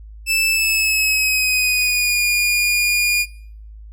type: tone with pitch glide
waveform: sawtooth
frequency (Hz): 2637 to 2432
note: E7 to D#7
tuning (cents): 0 to -40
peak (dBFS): -12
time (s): 0.26-3.26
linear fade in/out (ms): 50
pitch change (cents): -140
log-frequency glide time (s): 0.49-2.22
effects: noise-tail reverb RT60 0.6 s tail -24 dB re dry + added 53 Hz sine -35 dBFS peak until 3.92 s